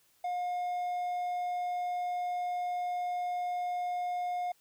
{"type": "tone", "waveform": "triangle", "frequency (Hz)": 715, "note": "F5", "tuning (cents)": 41, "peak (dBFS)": -29, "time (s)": [0.24, 4.52], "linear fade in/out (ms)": 5, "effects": ["white hiss -68 dBFS RMS until 4.6 s"]}